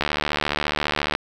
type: click train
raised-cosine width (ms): 0.3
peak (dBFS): -5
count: 86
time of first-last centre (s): 0.01-1.151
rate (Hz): 74.5
effects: 7-bit